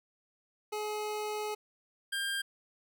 25% pulse tone pair in turn, 423.3 / 1598.2 Hz, G#4 / G6, +33 / +33 cents, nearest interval octave + major seventh, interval 2300 cents, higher second, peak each -30 / -28 dBFS, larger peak second, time 0.72-1.55 / 2.12-2.42 s, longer first, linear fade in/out 10 ms, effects none

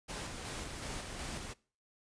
pink noise with tremolo, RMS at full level -41 dBFS, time 0.08-1.54 s, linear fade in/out 20 ms, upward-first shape square, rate 2.7 Hz, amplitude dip 30%, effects noise-tail reverb RT60 0.4 s tail -22 dB re dry + resampled to 22050 Hz

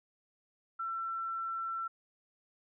sine tone, 1345 Hz, E6, 34 cents sharp, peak -34 dBFS, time 0.79-1.88 s, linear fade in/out 10 ms, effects none

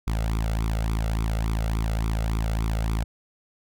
sawtooth tone with flanger, 55 Hz, A1, in tune, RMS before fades -25 dBFS, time 0.07-3.04 s, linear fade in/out 5 ms, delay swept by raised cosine 0.84 to 1.49 ms, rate 3.5 Hz, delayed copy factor +0.8, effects none

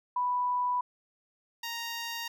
sine / 10% pulse tone pair in turn, 988 / 932 Hz, B5 / A#5, 0 / -1 cents, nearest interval minor second, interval 101 cents, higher first, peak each -26 dBFS, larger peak neither, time 0.16-0.81 / 1.63-2.28 s, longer neither, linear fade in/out 5 ms, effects none

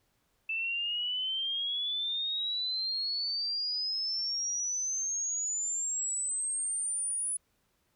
sine exponential sweep, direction up, 2637 to 9956 Hz, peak -30 dBFS, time 0.49-7.37 s, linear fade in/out 5 ms, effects pink hiss -74 dBFS RMS until 7.95 s

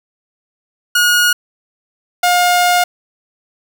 sawtooth tone pair in turn, 1442 / 711.9 Hz, F#6 / F5, -45 / +33 cents, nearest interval octave, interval 1222 cents, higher first, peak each -6 dBFS, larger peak neither, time 0.95-1.33 / 2.23-2.84 s, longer second, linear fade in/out 5 ms, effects none

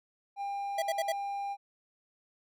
triangle tone, 800 Hz, G5, 35 cents sharp, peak -31 dBFS, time 0.36-1.57 s, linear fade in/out 50 ms
square tone bursts, 659.3 Hz, E5, in tune, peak -29 dBFS, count 4, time 0.78-1.122 s, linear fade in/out 5 ms, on 42 ms, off 58 ms
effects none

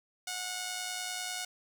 5% pulse tone with amplitude modulation, 730 Hz, F#5, 24 cents flat, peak -22 dBFS, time 0.27-1.45 s, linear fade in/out 5 ms, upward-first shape sine, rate 110 Hz, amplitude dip 40%, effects none

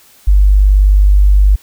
sine tone, 49.48 Hz, G1, 17 cents sharp, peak -4 dBFS, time 0.27-1.56 s, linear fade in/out 10 ms, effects white hiss -45 dBFS RMS until 1.62 s

